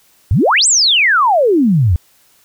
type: exponential two-way sweep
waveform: sine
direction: up then down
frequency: 77.78 to 8372 to 77.78 Hz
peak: -8 dBFS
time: 0.31-1.96 s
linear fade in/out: 0 ms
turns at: 0.67 s
effects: white hiss -52 dBFS RMS until 2.44 s